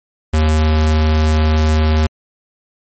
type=tone; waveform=square; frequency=77.78 Hz; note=D#2; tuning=in tune; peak=-11 dBFS; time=0.33-2.07 s; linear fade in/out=10 ms; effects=MP3 32 kbps